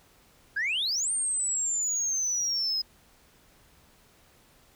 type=exponential two-way sweep; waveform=sine; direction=up then down; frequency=1562 to 8870 to 5040 Hz; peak=-24 dBFS; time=0.56-2.82 s; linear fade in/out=10 ms; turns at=1.11 s; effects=tanh soft clip ceiling -23 dBFS + pink hiss -60 dBFS RMS until 4.75 s